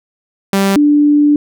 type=tone pair in turn; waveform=sawtooth / sine; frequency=196 / 293.7 Hz; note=G3 / D4; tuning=0 / 0 cents; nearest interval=perfect fifth; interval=700 cents; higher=second; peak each=-6 dBFS; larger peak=neither; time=0.53-0.76 / 0.76-1.36 s; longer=second; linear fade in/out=2 ms; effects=none